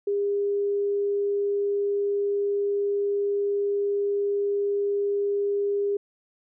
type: tone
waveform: sine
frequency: 404.3 Hz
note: G#4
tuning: 46 cents flat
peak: -22 dBFS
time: 0.07-5.97 s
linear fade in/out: 5 ms
effects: none